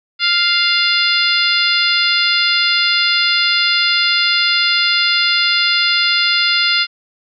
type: harmonic tone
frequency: 698.5 Hz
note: F5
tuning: in tune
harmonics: 2 / 3 / 4 / 5 / 6 / 7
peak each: -19 / -19 / -19 / -19 / -19 / -19 dBFS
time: 0.19-6.87 s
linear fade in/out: 50 ms
effects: none